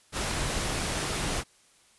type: noise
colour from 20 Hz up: pink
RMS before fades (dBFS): -30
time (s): 0.12-1.44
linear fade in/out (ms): 50
effects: white hiss -61 dBFS RMS until 1.98 s + resampled to 24000 Hz